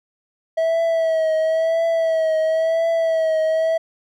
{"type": "tone with vibrato", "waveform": "triangle", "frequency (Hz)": 648, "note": "E5", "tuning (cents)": -30, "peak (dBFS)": -14, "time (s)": [0.57, 3.78], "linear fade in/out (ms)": 10, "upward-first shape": "triangle", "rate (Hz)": 0.97, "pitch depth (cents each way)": 46, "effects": []}